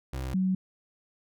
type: tone pair in turn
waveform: 30% pulse / sine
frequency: 65.2 / 187.31 Hz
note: C2 / F#3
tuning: -5 / +22 cents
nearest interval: octave + tritone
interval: 1827 cents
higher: second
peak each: -29 / -23 dBFS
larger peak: second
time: 0.13-0.34 / 0.34-0.55 s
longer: neither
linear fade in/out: 5 ms
effects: none